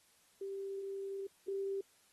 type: tone pair in turn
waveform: sine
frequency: 392 / 392 Hz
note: G4 / G4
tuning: 0 / 0 cents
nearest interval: unison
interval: 0 cents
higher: neither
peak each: -39 / -35 dBFS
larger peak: second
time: 0.41-1.27 / 1.48-1.81 s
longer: first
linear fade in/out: 5 ms
effects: white hiss -69 dBFS RMS until 2.12 s + AAC 32 kbps